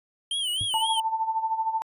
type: tone with vibrato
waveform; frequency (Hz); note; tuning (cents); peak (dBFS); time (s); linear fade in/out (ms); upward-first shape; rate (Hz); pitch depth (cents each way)
square; 3107; G7; -16; -26; 0.31-1; 2; sine; 3.8; 120
type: tone with exponential decay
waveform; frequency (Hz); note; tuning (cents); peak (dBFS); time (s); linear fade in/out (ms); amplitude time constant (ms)
triangle; 103.83; G#2; 0; -25; 0.61-0.71; 0; 20
type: tone with tremolo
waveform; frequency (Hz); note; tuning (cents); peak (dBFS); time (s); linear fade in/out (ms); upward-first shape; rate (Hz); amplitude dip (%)
sine; 890; A5; +20; -21; 0.74-1.82; 0; sine; 13; 70
effects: resampled to 32000 Hz